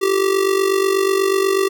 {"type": "tone with amplitude modulation", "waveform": "square", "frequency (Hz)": 388, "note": "G4", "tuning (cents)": -18, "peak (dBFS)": -12, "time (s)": [0.01, 1.69], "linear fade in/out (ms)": 20, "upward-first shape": "sine", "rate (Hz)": 48.2, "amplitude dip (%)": 70, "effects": []}